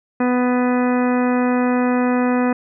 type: harmonic tone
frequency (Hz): 248.4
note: B3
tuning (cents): +10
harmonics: 1 / 2 / 3 / 4 / 5 / 6 / 7 / 8 / 10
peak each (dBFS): -16 / -22 / -26 / -28 / -30 / -32 / -33 / -34 / -36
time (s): 0.2-2.53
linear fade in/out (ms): 5
effects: none